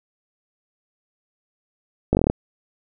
slowing click train, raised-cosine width 2 ms, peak -4 dBFS, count 8, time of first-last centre 2.13-2.3 s, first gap 19 ms, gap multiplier 1.08, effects none

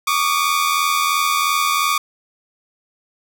sawtooth tone pair together, 1128.1 / 1211 Hz, C#6 / D#6, +30 / -47 cents, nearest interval minor second, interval 123 cents, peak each -15 dBFS, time 0.07-1.98 s, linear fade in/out 5 ms, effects none

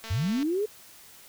click train, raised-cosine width 0.2 ms, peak -23 dBFS, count 88, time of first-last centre 0.04-0.428 s, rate 224 Hz
sine linear sweep, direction up, 77.4 to 439.6 Hz, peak -24 dBFS, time 0.1-0.66 s, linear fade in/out 10 ms
effects white hiss -51 dBFS RMS until 1.28 s

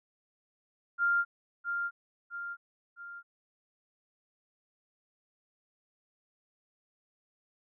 sine tone with echo, 1396.9 Hz, F6, in tune, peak -24 dBFS, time 0.98-1.25 s, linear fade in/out 50 ms, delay 660 ms, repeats 3, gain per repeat -6 dB, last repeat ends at 3.23 s, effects none

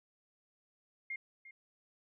sine tone with echo, 2125 Hz, C7, 26 cents sharp, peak -37 dBFS, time 1.1-1.16 s, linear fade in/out 5 ms, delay 350 ms, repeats 1, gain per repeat -14 dB, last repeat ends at 1.51 s, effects none

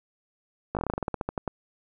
slowing click train, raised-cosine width 1 ms, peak -14 dBFS, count 16, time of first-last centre 0.75-1.478 s, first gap 18 ms, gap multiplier 1.13, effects none

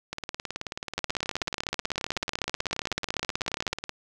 two click trains, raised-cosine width 0.2 ms, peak -9 / -15 dBFS, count 45 / 71, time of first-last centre 0.98-3.73 / 0.13-3.893 s, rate 16 / 18.6 Hz, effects none

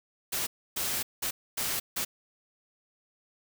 white noise bursts at uneven times, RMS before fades -31 dBFS, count 5, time 0.32-0.47 / 0.76-1.03 / 1.22-1.31 / 1.57-1.8 / 1.96-2.05 s, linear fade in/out 10 ms, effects none

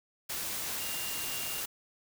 sine tone in noise, 2794 Hz, F7, in tune, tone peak -42 dBFS, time 0.8-1.61 s, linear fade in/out 10 ms, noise white, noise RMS -36 dBFS, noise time 0.29-1.66 s, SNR -9 dB, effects none

